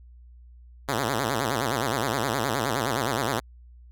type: tone with vibrato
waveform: 5% pulse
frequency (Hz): 124.4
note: B2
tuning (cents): +13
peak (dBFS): -13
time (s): 0.88-3.4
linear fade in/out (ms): 10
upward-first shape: sine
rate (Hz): 9.6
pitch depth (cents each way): 240
effects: added 60 Hz sine -46 dBFS peak until 3.91 s